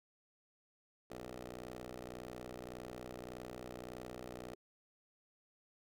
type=ring-modulated tone; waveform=10% pulse; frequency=61.74 Hz; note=B1; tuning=in tune; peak=-35 dBFS; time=1.1-4.55 s; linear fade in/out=5 ms; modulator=382 Hz; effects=none

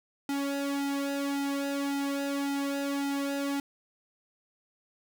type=tone with flanger; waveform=sawtooth; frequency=280 Hz; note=C#4; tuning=18 cents sharp; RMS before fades=-31 dBFS; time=0.29-3.6 s; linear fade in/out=2 ms; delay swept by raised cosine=1.8 to 2.67 ms; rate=1.8 Hz; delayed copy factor=-0.8; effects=none

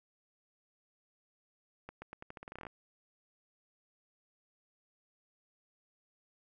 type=accelerating click train; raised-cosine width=0.5 ms; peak=-30 dBFS; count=15; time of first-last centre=1.89-2.668 s; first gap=130 ms; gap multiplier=0.85; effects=none

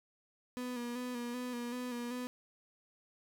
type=tone with vibrato; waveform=35% pulse; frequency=244.3 Hz; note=B3; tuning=19 cents flat; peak=-36 dBFS; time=0.57-2.27 s; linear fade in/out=0 ms; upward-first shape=square; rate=2.6 Hz; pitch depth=33 cents each way; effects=none

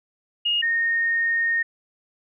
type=tone pair in turn; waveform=sine; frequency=2857 / 1845.4 Hz; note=F7 / A#6; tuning=+39 / -18 cents; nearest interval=minor sixth; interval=757 cents; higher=first; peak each=-19 dBFS; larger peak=neither; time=0.45-0.62 / 0.62-1.63 s; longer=second; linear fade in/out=10 ms; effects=none

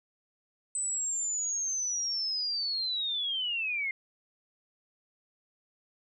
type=linear sweep; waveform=sine; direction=down; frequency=8100 to 2093 Hz; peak=-29 dBFS; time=0.75-3.91 s; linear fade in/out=2 ms; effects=none

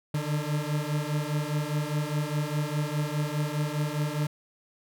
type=beating tone pair; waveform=40% pulse; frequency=146.83 / 151.73 Hz; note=D3 / D#3; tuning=0 / -43 cents; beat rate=4.9 Hz; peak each=-29 dBFS; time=0.14-4.27 s; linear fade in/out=5 ms; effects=none

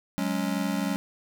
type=chord; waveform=square; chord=F# suspended second; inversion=none; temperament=just; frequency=185 / 208.1 / 277.5 Hz; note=F#3 / G#3 / C#4; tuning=0 / +4 / +2 cents; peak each=-31 dBFS; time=0.18-0.96 s; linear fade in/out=0 ms; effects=none

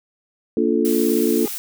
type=chord; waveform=sine; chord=Bb major seventh; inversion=none; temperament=just; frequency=233.1 / 291.4 / 349.6 / 437 Hz; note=Bb3 / D4 / F4 / A4; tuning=0 / -13 / +2 / -12 cents; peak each=-21 dBFS; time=0.57-1.46 s; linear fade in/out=2 ms
type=noise; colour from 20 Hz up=blue; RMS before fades=-29 dBFS; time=0.85-1.58 s; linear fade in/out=0 ms
type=tone with exponential growth; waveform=25% pulse; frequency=410 Hz; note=G#4; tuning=22 cents flat; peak=-24 dBFS; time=1.38-1.48 s; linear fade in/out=2 ms; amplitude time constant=21 ms
effects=none

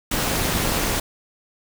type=noise with amplitude modulation; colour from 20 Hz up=pink; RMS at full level=-19 dBFS; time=0.11-1 s; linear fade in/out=5 ms; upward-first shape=sine; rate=286 Hz; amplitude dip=75%; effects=none

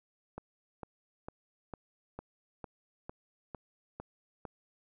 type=click train; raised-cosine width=1 ms; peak=-27 dBFS; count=10; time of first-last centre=0.38-4.452 s; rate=2.21 Hz; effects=none

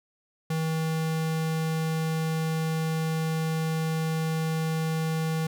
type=tone; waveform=square; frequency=160 Hz; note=D#3; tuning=49 cents sharp; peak=-26 dBFS; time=0.5-5.47 s; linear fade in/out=5 ms; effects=none

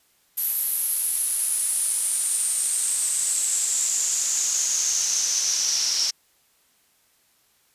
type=noise with band-pass filter sweep; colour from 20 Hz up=pink; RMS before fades=-24 dBFS; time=0.37-6.11 s; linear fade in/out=10 ms; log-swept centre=12000 to 5400 Hz; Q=7.7; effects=white hiss -63 dBFS RMS until 7.74 s + resampled to 32000 Hz

